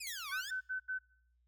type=exponential two-way sweep; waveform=15% pulse; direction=down then up; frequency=2599 to 1076 to 1831 Hz; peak=-35 dBFS; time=0-0.51 s; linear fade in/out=10 ms; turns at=0.3 s
type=tone with exponential decay; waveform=5% pulse; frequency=3322 Hz; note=G#7; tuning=in tune; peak=-32 dBFS; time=0.07-0.38 s; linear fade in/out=0 ms; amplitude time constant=66 ms
type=tone bursts; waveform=sine; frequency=1518 Hz; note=F#6; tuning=44 cents sharp; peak=-35 dBFS; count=4; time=0.31-0.99 s; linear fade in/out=20 ms; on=110 ms; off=80 ms
effects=noise-tail reverb RT60 0.6 s tail -22 dB re dry + added 60 Hz sine -70 dBFS peak until 1.47 s